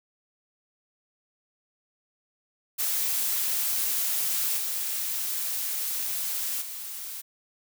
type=noise with level steps; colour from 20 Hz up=blue; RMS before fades=-27 / -30 / -37 dBFS; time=2.78-7.22 s; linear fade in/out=20 ms; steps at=4.57 / 6.61 s; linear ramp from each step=10 ms; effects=none